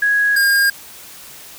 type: tone pair in turn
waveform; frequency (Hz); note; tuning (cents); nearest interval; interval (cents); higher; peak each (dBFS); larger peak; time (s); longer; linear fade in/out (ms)
sine / square; 1661.2 / 1616.7; G#6 / G#6; 0 / -47; unison; 47; first; -12; neither; 0.02-0.36 / 0.36-0.7; neither; 5
effects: white hiss -38 dBFS RMS until 1.58 s